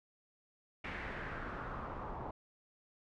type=noise with low-pass filter sweep; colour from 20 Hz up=pink; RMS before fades=-43 dBFS; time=0.84-2.31 s; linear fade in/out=5 ms; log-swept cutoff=2200 to 880 Hz; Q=2.7; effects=none